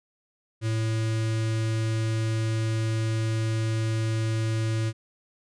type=tone with notch filter; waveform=square; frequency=111.3 Hz; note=A2; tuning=20 cents sharp; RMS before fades=-26 dBFS; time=0.61-4.93 s; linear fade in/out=50 ms; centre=830 Hz; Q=1.2; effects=resampled to 22050 Hz